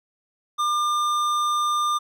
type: tone with tanh clipping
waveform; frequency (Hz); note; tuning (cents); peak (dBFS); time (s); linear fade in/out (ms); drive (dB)
sine; 1200; D6; +37; -22; 0.58-1.99; 20; 15
effects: none